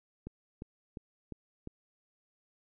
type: click train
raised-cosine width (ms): 3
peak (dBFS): -28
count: 5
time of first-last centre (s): 0.27-1.674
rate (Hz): 2.85
effects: none